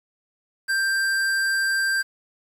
square tone, 1578 Hz, G6, 11 cents sharp, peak -21 dBFS, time 0.68-2.03 s, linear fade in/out 20 ms, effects low-pass 12000 Hz 12 dB/octave + 8-bit

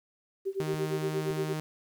sine tone with tremolo, 388.2 Hz, G4, 17 cents flat, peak -27 dBFS, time 0.45-1.54 s, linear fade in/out 20 ms, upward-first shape sine, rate 8.6 Hz, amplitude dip 95%
sawtooth tone, 155.1 Hz, D#3, 5 cents flat, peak -28 dBFS, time 0.6-1.6 s, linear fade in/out 0 ms
clicks, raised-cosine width 3 ms, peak -35 dBFS, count 2, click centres 0.742 / 1.307 s
effects 10-bit

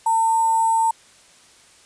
sine tone with sample-and-hold, 901 Hz, A5, 41 cents sharp, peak -15 dBFS, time 0.06-0.91 s, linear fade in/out 5 ms, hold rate 8820 Hz, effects white hiss -51 dBFS RMS until 1.85 s + resampled to 22050 Hz

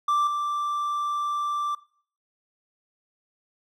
triangle tone with level steps, 1174.7 Hz, D6, in tune, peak -18 / -23 dBFS, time 0.08-1.75 s, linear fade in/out 5 ms, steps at 0.27 s, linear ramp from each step 2 ms, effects noise-tail reverb RT60 0.5 s tail -19 dB re dry

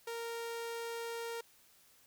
sawtooth tone, 464 Hz, A#4, 8 cents flat, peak -35 dBFS, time 0.07-1.41 s, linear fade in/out 5 ms, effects white hiss -65 dBFS RMS until 2.06 s

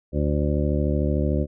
harmonic tone, 73.42 Hz, D2, in tune, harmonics 1 / 2 / 3 / 4 / 5 / 7 / 8, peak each -23 / -26 / -28 / -29 / -30 / -31 / -32 dBFS, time 0.12-1.47 s, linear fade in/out 50 ms, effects none

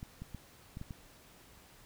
clicks, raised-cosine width 5 ms, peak -30 dBFS, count 6, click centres 0.029 / 0.22 / 0.347 / 0.771 / 0.814 / 0.908 s, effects pink hiss -59 dBFS RMS until 1.85 s

